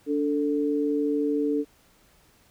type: tone pair together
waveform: sine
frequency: 290 / 443.5 Hz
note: D4 / A4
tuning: -22 / +14 cents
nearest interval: perfect fifth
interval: 736 cents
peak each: -24 / -26 dBFS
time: 0.06-1.65 s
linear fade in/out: 50 ms
effects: pink hiss -60 dBFS RMS until 2.5 s